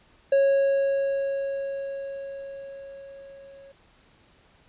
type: tone with level ramp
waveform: triangle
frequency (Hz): 550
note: C#5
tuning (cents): -14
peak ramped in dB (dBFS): -14 to -44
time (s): 0.32-3.72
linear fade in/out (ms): 5
effects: pink hiss -59 dBFS RMS until 4.68 s + resampled to 8000 Hz